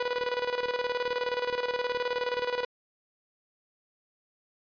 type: tone with tremolo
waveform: sawtooth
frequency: 491.7 Hz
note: B4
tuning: 8 cents flat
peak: -22 dBFS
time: 0-2.65 s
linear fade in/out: 5 ms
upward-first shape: square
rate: 19 Hz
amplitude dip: 65%
effects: resampled to 11025 Hz